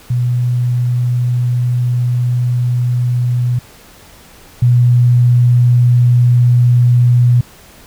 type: tone pair in turn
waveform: sine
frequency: 122.8 / 122.14 Hz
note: B2 / B2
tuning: -9 / -19 cents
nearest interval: unison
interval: 10 cents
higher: first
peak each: -11 / -6 dBFS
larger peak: second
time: 0.1-3.59 / 4.62-7.41 s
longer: first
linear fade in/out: 5 ms
effects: pink hiss -41 dBFS RMS until 7.86 s